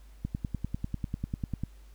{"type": "click train", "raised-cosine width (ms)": 5, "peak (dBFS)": -19, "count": 15, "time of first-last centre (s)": [0.25, 1.636], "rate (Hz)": 10.1, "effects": ["added 50 Hz sine -49 dBFS peak until 1.94 s", "pink hiss -64 dBFS RMS until 1.94 s"]}